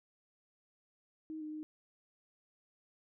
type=tone with pitch steps; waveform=sine; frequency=314.3 / 306.2 / 307.9 Hz; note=D#4 / D#4 / D#4; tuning=+18 / -28 / -18 cents; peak=-40 dBFS; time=1.3-1.63 s; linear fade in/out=0 ms; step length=110 ms; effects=none